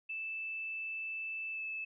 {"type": "tone with pitch glide", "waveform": "sine", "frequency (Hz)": [2637, 2616], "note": ["E7", "E7"], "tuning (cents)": [0, -14], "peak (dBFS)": -37, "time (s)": [0.09, 1.85], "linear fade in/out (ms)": 10, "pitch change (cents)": -14, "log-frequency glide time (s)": [1.52, 1.61], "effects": []}